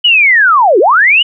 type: linear two-way sweep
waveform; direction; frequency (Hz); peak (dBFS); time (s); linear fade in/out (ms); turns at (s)
sine; down then up; 3000 to 333.3 to 3000; -4; 0.04-1.23; 10; 0.79
effects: none